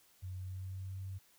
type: tone with pitch glide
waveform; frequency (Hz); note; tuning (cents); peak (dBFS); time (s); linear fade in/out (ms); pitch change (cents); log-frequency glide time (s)
sine; 92.5 to 95.43; F#2 to G2; 0 to -46; -40; 0.22-1.19; 20; +54; 0.35-0.93
effects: white hiss -67 dBFS RMS until 1.38 s